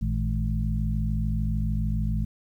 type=harmonic tone with a mistuned harmonic; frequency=53.3 Hz; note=G#1; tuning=46 cents sharp; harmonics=1 / 2 / 3 / 4; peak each=-26 / -29 / -31 / -32 dBFS; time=0.01-2.25 s; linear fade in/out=10 ms; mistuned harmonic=2; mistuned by=+100 cents; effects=10-bit